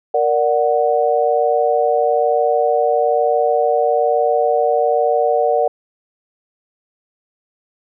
sine chord, Bb augmented, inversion none, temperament equal, 466.2 / 587.3 / 740 Hz, Bb4 / D5 / F#5, 0 / 0 / 0 cents, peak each -17 dBFS, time 0.14-5.68 s, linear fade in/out 5 ms, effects none

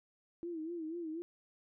sine tone with vibrato, 329.6 Hz, E4, in tune, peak -38 dBFS, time 0.43-1.22 s, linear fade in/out 0 ms, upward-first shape sine, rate 4.1 Hz, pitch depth 100 cents each way, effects none

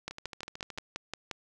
two click trains, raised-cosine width 0.2 ms, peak -24 / -18 dBFS, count 10 / 8, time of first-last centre 0.11-0.777 / 0.08-1.312 s, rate 13.5 / 5.68 Hz, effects none

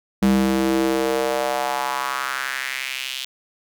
square tone with high-pass filter sweep, 65.8 Hz, C2, 10 cents sharp, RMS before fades -22 dBFS, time 0.22-3.25 s, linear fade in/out 5 ms, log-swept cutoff 190 to 3300 Hz, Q 2.9, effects none

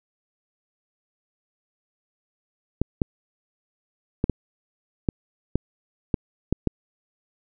clicks, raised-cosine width 3 ms, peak -7 dBFS, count 9, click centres 2.816 / 3.018 / 4.241 / 4.297 / 5.088 / 5.556 / 6.142 / 6.526 / 6.673 s, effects none

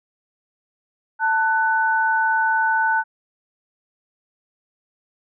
sine tone pair together, 888 / 1493.4 Hz, A5 / F#6, +16 / +16 cents, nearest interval major sixth, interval 900 cents, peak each -19 dBFS, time 1.19-3.04 s, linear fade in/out 50 ms, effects none

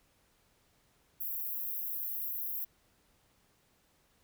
pink high-pass noise, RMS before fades -37 dBFS, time 1.2-2.65 s, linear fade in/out 10 ms, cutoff 12000 Hz, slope 96 dB/octave, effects pink hiss -70 dBFS RMS until 4.23 s

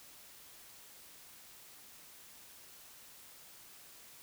silence, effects white hiss -56 dBFS RMS until 4.22 s

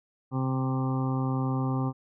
harmonic tone with a mistuned harmonic, 131.1 Hz, C3, 4 cents sharp, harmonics 1 / 2 / 3 / 4 / 6 / 7 / 8 / 9, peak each -27 / -30 / -40 / -41 / -39 / -43 / -41 / -41 dBFS, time 0.31-1.93 s, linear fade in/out 50 ms, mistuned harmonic 1, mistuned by +15 cents, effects none

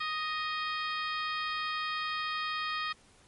harmonic tone with a mistuned harmonic, 622.3 Hz, D#5, in tune, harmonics 2 / 3 / 4 / 5 / 6 / 7 / 8, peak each -34 / -38 / -40 / -42 / -44 / -45 / -46 dBFS, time 0-2.93 s, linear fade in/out 10 ms, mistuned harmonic 5, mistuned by +53 cents, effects pink hiss -61 dBFS RMS until 3.27 s + MP3 48 kbps

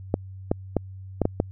clicks, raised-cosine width 2 ms, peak -7 dBFS, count 6, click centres 0.141 / 0.515 / 0.767 / 1.217 / 1.254 / 1.401 s, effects added 95 Hz sine -37 dBFS peak until 1.51 s

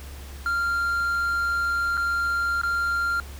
triangle tone with dropouts, 1390 Hz, F6, 9 cents flat, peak -20 dBFS, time 0.46-3.2 s, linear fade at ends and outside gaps 1 ms, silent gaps 1.971-1.976 / 2.615-2.634 s, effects added 69 Hz sine -37 dBFS peak until 3.39 s + pink hiss -45 dBFS RMS until 3.39 s

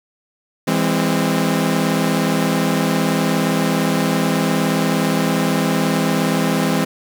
sawtooth chord, E augmented, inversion none, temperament equal with one note detuned, 164.81 / 204.1 / 261.6 Hz, E3 / G#3 / B#3, 0 / -30 / 0 cents, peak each -16 dBFS, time 0.67-6.85 s, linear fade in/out 10 ms, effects 7-bit

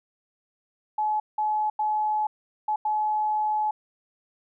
sine tone bursts at uneven times, 853 Hz, G#5, 46 cents sharp, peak -22 dBFS, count 5, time 0.98-1.2 / 1.38-1.7 / 1.79-2.27 / 2.68-2.76 / 2.85-3.71 s, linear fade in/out 5 ms, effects none

